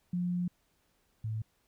sine tone pair in turn, 177.4 / 109.72 Hz, F3 / A2, +27 / -4 cents, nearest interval minor sixth, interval 831 cents, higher first, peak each -29 / -32 dBFS, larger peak first, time 0.13-0.48 / 1.24-1.42 s, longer first, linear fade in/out 5 ms, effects pink hiss -73 dBFS RMS until 1.67 s

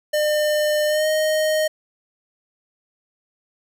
square tone with pitch glide, 603 to 621 Hz, D5 to D#5, +46 to -3 cents, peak -18 dBFS, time 0.13-1.68 s, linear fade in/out 10 ms, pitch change +51 cents, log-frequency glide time 0.87-1.07 s, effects none

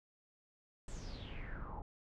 brown noise with low-pass filter sweep, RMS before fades -45 dBFS, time 0.88-1.82 s, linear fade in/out 2 ms, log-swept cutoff 8200 to 800 Hz, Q 6.9, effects none

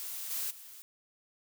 blue noise with level steps, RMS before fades -40 / -35 / -50 dBFS, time 0-0.82 s, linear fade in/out 0 ms, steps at 0.3 / 0.5 s, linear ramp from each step 10 ms, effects none

